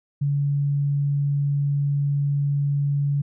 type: tone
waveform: sine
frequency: 142.4 Hz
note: C#3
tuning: 47 cents sharp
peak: -19 dBFS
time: 0.21-3.22 s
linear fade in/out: 10 ms
effects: none